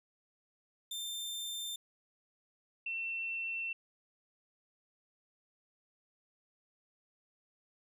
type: tone pair in turn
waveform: sawtooth / sine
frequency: 3585 / 2696 Hz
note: A7 / E7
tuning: +32 / +38 cents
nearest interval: perfect fourth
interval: 494 cents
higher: first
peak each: -35 / -35 dBFS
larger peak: neither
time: 0.91-1.76 / 2.86-3.73 s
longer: second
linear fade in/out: 5 ms
effects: none